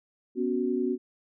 sine chord, B suspended second, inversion none, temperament equal, 246.9 / 277.2 / 370 Hz, B3 / C#4 / F#4, 0 / 0 / 0 cents, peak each -29 / -31 / -28 dBFS, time 0.35-0.98 s, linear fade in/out 50 ms, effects none

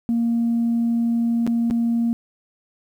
sine tone with dropouts, 233.1 Hz, A#3, in tune, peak -16 dBFS, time 0.09-2.13 s, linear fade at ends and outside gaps 0 ms, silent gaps 1.466-1.475 / 1.701-1.709 s, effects tanh soft clip ceiling -14 dBFS + 9-bit

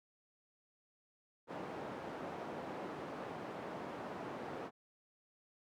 white band-pass noise, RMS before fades -45 dBFS, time 1.47-4.71 s, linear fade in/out 50 ms, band 160 to 790 Hz, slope 12 dB/octave, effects none

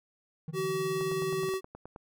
triangle tone with tremolo, 158.2 Hz, D#3, 29 cents sharp, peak -31 dBFS, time 0.48-1.49 s, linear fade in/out 0 ms, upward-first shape sine, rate 19 Hz, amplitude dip 95%
square tone, 380 Hz, F#4, 46 cents sharp, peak -30 dBFS, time 0.53-1.61 s, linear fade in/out 50 ms
click train, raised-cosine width 1 ms, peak -30 dBFS, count 10, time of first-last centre 1.01-1.961 s, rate 9.46 Hz
effects none

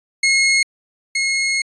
sawtooth tone pair in turn, 2163 / 2163 Hz, C#7 / C#7, -43 / -43 cents, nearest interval unison, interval 0 cents, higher neither, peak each -9 / -13 dBFS, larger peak first, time 0.23-0.63 / 1.15-1.62 s, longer second, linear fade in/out 5 ms, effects resampled to 22050 Hz

